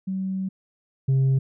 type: tone pair in turn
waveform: sine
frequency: 190 / 133.85 Hz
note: F#3 / C3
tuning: +46 / +40 cents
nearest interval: tritone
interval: 606 cents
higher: first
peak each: -24 / -14 dBFS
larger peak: second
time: 0.07-0.49 / 1.08-1.39 s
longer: first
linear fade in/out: 10 ms
effects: tanh soft clip ceiling -16 dBFS